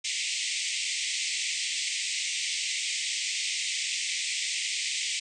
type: band-pass noise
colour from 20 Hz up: pink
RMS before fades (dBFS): -31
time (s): 0.04-5.2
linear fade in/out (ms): 10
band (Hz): 2000 to 8600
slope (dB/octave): 96
effects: none